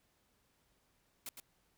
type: noise with echo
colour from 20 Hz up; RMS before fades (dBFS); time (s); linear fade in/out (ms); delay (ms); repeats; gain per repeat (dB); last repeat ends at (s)
white; -44; 1.26-1.29; 2; 110; 1; -6; 1.4
effects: pink hiss -75 dBFS RMS until 1.77 s